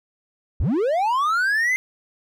triangle linear sweep, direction up, 43.65 to 2093 Hz, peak -16 dBFS, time 0.6-1.76 s, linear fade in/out 0 ms, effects none

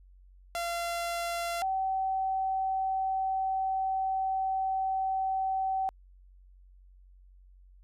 sawtooth / sine tone pair in turn, 686 / 765.2 Hz, F5 / G5, -31 / -42 cents, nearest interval major second, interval 189 cents, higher second, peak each -27 dBFS, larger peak neither, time 0.55-1.62 / 1.62-5.89 s, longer second, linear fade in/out 0 ms, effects added 46 Hz sine -53 dBFS peak until 7.83 s + resampled to 32000 Hz

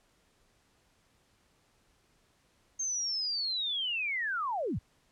sine linear sweep, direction down, 6420 to 55 Hz, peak -30 dBFS, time 2.79-4.79 s, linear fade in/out 10 ms, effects pink hiss -69 dBFS RMS until 5.11 s + low-pass 10000 Hz 12 dB/octave

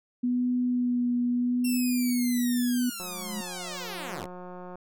sine tone with vibrato, 245.7 Hz, B3, 9 cents flat, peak -23 dBFS, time 0.23-2.9 s, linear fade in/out 10 ms, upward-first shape sine, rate 0.79 Hz, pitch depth 17 cents each way
5% pulse linear sweep, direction down, 2732 to 56 Hz, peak -24 dBFS, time 1.64-4.26 s, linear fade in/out 10 ms
sine tone with exponential growth, 207.7 Hz, G#3, in tune, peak -30 dBFS, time 2.76-3.41 s, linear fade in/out 5 ms, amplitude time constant 140 ms
click train, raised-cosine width 1 ms, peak -29 dBFS, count 317, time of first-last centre 3-4.756 s, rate 180 Hz
effects none

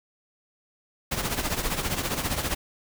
pink noise with tremolo, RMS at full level -25 dBFS, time 1.11-2.55 s, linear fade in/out 10 ms, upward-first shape triangle, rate 15 Hz, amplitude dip 75%, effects none

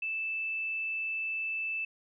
sine tone, 2637 Hz, E7, in tune, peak -31 dBFS, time 0.02-1.85 s, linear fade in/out 5 ms, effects none

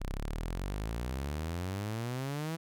sawtooth exponential sweep, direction up, 30.87 to 167.3 Hz, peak -30 dBFS, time 0-2.57 s, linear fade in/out 20 ms, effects none

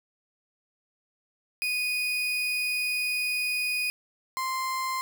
35% pulse tone pair in turn, 2480 / 1044.7 Hz, D#7 / C6, -6 / -3 cents, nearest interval octave + minor third, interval 1497 cents, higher first, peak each -24 / -26 dBFS, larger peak first, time 1.62-3.9 / 4.37-5.01 s, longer first, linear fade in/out 0 ms, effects none

